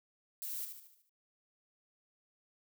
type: noise with echo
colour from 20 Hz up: violet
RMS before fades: -41 dBFS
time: 0.42-0.65 s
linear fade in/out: 0 ms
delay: 74 ms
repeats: 6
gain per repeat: -6 dB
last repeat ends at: 1.094 s
effects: none